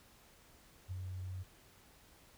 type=tone with ADSR envelope; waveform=sine; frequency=92.5 Hz; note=F#2; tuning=in tune; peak=-37 dBFS; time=0.88-1.44 s; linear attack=35 ms; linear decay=24 ms; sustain=-3 dB; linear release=24 ms; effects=pink hiss -63 dBFS RMS until 2.37 s